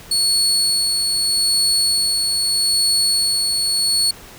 30% pulse tone with tremolo, 4400 Hz, C#8, 14 cents flat, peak -11 dBFS, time 0.11-4.11 s, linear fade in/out 5 ms, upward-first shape sine, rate 0.8 Hz, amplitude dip 30%, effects pink hiss -40 dBFS RMS until 4.38 s

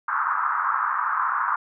white band-pass noise, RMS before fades -24 dBFS, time 0.08-1.56 s, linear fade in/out 5 ms, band 1000 to 1400 Hz, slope 48 dB/octave, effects none

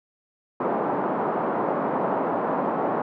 white band-pass noise, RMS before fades -25 dBFS, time 0.6-3.02 s, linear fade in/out 5 ms, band 180 to 1000 Hz, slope 24 dB/octave, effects none

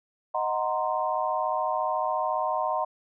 sine chord, C half-diminished seventh, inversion first, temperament equal, 622.3 / 740 / 932.3 / 1046.5 Hz, Eb5 / Gb5 / Bb5 / C6, 0 / 0 / 0 / 0 cents, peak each -30 dBFS, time 0.34-2.85 s, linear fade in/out 10 ms, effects none

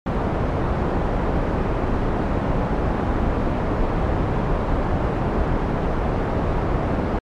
pink low-pass noise, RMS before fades -21 dBFS, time 0.06-7.19 s, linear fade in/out 5 ms, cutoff 970 Hz, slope 12 dB/octave, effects MP3 64 kbps

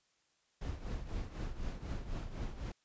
brown noise with tremolo, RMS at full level -37 dBFS, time 0.61-2.72 s, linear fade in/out 5 ms, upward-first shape triangle, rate 4 Hz, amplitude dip 75%, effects white hiss -75 dBFS RMS until 2.84 s + resampled to 16000 Hz

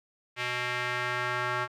square tone with band-pass filter sweep, 123.47 Hz, B2, in tune, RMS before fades -31 dBFS, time 0.36-1.68 s, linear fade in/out 50 ms, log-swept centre 2300 to 1400 Hz, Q 1.8, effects none

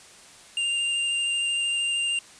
square tone with vibrato, 2794 Hz, F7, in tune, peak -24 dBFS, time 0.57-2.19 s, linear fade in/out 2 ms, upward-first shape sine, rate 13 Hz, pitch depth 10 cents each way, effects white hiss -49 dBFS RMS until 2.39 s + resampled to 22050 Hz

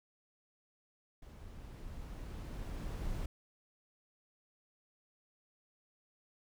brown noise with level ramp, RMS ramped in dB -51 to -38 dBFS, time 1.22-3.26 s, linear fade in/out 5 ms, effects none

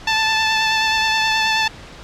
10% pulse tone with vibrato, 880 Hz, A5, in tune, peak -6 dBFS, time 0.07-1.68 s, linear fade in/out 5 ms, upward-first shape triangle, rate 9.4 Hz, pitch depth 20 cents each way, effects pink hiss -38 dBFS RMS until 2.03 s + low-pass 5000 Hz 12 dB/octave

